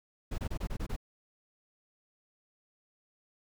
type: noise bursts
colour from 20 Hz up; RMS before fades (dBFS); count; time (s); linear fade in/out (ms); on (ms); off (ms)
brown; -34; 7; 0.31-0.964; 10; 72; 25
effects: none